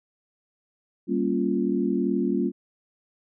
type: chord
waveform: sine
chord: G half-diminished seventh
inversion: none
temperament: equal with one note detuned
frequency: 196 / 234.2 / 277.2 / 349.2 Hz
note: G3 / Bb3 / Db4 / F4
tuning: 0 / +8 / 0 / 0 cents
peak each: -27 dBFS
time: 1.07-2.52 s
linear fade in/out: 50 ms
effects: none